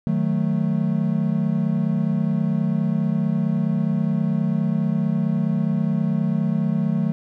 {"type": "chord", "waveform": "triangle", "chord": "D# diminished", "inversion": "none", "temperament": "equal", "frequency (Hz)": [155.56, 185, 220], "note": ["D#3", "F#3", "A3"], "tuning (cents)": [0, 0, 0], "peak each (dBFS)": -21, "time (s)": [0.07, 7.12], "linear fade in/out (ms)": 0, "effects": []}